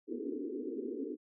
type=band-pass noise; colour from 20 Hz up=white; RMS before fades=-39 dBFS; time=0.07-1.17 s; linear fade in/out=50 ms; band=240 to 450 Hz; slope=96 dB/octave; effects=none